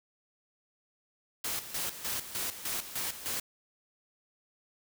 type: noise with tremolo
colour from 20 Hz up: white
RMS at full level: -34 dBFS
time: 1.44-3.4 s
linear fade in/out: 5 ms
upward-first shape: square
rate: 3.3 Hz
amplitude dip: 70%
effects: none